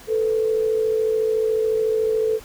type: tone pair together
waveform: sine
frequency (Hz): 439.8 / 493.7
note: A4 / B4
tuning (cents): -1 / -1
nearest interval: major second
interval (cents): 200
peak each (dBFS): -18 / -26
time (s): 0.07-2.4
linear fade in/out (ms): 50
effects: pink hiss -44 dBFS RMS until 2.44 s